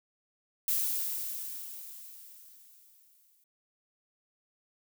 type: noise with exponential decay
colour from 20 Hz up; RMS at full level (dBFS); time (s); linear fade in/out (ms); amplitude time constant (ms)
violet; -28; 0.68-3.44; 2; 600
effects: none